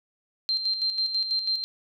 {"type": "tone with tremolo", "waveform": "sine", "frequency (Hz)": 4152, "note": "C8", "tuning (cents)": -14, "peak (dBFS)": -22, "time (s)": [0.49, 1.64], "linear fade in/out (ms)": 0, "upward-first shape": "square", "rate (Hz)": 6.1, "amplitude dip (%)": 55, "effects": []}